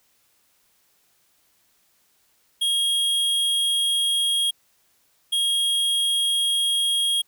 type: tone pair in turn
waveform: square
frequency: 3268 / 3268 Hz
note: G#7 / G#7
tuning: -29 / -29 cents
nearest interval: unison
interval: 0 cents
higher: neither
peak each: -20 dBFS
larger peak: neither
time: 2.61-4.51 / 5.32-7.22 s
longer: neither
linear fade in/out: 10 ms
effects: white hiss -64 dBFS RMS until 7.27 s

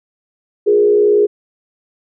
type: tone with frequency modulation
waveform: sine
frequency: 415.3 Hz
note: G#4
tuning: in tune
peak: -8 dBFS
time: 0.66-1.27 s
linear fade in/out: 20 ms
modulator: 58.8 Hz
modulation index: 0.64
effects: none

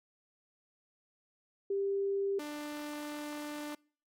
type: tone pair in turn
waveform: sine / sawtooth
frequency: 395.5 / 296.4 Hz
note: G4 / D4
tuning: +15 / +16 cents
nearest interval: perfect fourth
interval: 499 cents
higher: first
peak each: -30 / -35 dBFS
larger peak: first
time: 1.7-2.39 / 2.39-3.75 s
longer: second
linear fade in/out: 5 ms
effects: noise-tail reverb RT60 0.5 s tail -26 dB re dry + AAC 64 kbps

